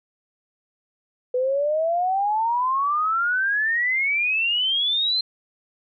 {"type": "exponential sweep", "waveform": "sine", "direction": "up", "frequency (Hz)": [493.9, 4156], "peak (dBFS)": -19, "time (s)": [1.34, 5.21], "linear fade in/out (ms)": 5, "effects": []}